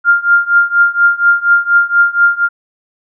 sine tone with tremolo, 1400 Hz, F6, 4 cents sharp, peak -3 dBFS, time 0.04-2.49 s, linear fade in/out 50 ms, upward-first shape triangle, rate 4.2 Hz, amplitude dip 95%, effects none

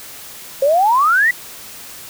sine exponential sweep, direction up, 528 to 1997 Hz, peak -10 dBFS, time 0.62-1.31 s, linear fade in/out 5 ms, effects white hiss -35 dBFS RMS until 2.09 s

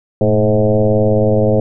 sine tone with frequency modulation, 321.6 Hz, E4, 43 cents flat, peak -9 dBFS, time 0.21-1.6 s, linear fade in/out 2 ms, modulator 104 Hz, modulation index 2.9, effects none

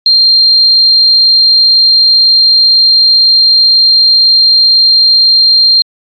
sine tone, 4186 Hz, C8, in tune, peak -3 dBFS, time 0.06-5.82 s, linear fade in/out 2 ms, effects AAC 48 kbps

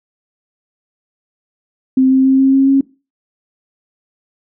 sine tone with pitch steps, 261.6 / 263.7 / 265.9 / 268 / 270.2 / 272.4 Hz, C4 / C4 / C4 / C4 / C#4 / C#4, 0 / +14 / +28 / +42 / -44 / -30 cents, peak -7 dBFS, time 1.97-2.81 s, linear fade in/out 5 ms, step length 140 ms, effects noise-tail reverb RT60 0.3 s tail -21 dB re dry

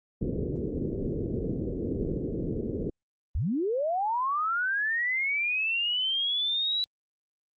white low-pass noise, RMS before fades -31 dBFS, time 0.21-2.9 s, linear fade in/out 5 ms, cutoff 460 Hz, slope 48 dB/octave
sine linear sweep, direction up, 49.98 to 3951 Hz, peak -25 dBFS, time 3.35-6.84 s, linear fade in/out 0 ms
effects Opus 48 kbps

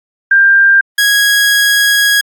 sine / sawtooth tone pair in turn, 1591 / 1654.6 Hz, G6 / G#6, +25 / -7 cents, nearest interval minor second, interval 68 cents, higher second, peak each -4 dBFS, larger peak neither, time 0.31-0.81 / 0.98-2.21 s, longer second, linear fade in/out 5 ms, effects AAC 64 kbps

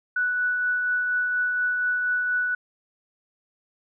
sine tone with tremolo, 1480 Hz, F#6, in tune, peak -20 dBFS, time 0.16-2.55 s, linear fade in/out 5 ms, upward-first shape triangle, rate 4.2 Hz, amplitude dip 30%, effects none

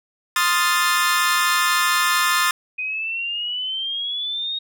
sawtooth chord, F dominant seventh, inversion second, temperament equal, 1046.5 / 1244.5 / 1396.9 / 1760 Hz, C6 / Eb6 / F6 / A6, 0 / 0 / 0 / 0 cents, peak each -19 / -18 / -21 / -18 dBFS, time 0.36-2.51 s, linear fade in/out 2 ms
sine exponential sweep, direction up, 2489 to 3752 Hz, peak -23 dBFS, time 2.78-4.59 s, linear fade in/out 10 ms
effects none

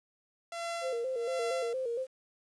sawtooth tone with tremolo, 679 Hz, F5, 49 cents flat, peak -30 dBFS, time 0.52-1.73 s, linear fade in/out 2 ms, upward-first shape sine, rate 1.3 Hz, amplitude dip 95%
sine tone with vibrato, 493.9 Hz, B4, in tune, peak -31 dBFS, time 0.81-2.07 s, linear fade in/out 50 ms, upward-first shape square, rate 4.3 Hz, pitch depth 91 cents each way
effects resampled to 22050 Hz + 10-bit

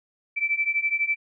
sine beating tone pair, 2318 / 2330 Hz, D7 / D7, -23 / -14 cents, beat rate 12 Hz, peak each -26 / -24 dBFS, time 0.36-1.16 s, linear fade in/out 20 ms, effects none

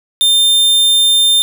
45% pulse tone, 3600 Hz, A7, 39 cents sharp, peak -8 dBFS, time 0.21-1.42 s, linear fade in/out 0 ms, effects none

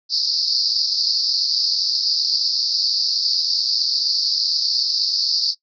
white band-pass noise, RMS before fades -20 dBFS, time 0.09-5.55 s, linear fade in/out 50 ms, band 4400 to 5100 Hz, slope 96 dB/octave, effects noise-tail reverb RT60 0.1 s tail -20 dB re dry

